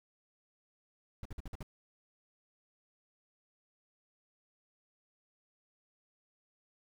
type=noise bursts; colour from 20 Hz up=brown; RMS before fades=-41 dBFS; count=6; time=1.23-1.629 s; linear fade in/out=2 ms; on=24 ms; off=51 ms; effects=none